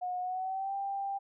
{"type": "tone with pitch glide", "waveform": "sine", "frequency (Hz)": [725, 790.6], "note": ["F#5", "G5"], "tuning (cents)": [-35, 15], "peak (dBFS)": -32, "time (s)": [0.01, 1.19], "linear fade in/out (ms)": 20, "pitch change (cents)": 150, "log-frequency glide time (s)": [0.2, 0.75], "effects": []}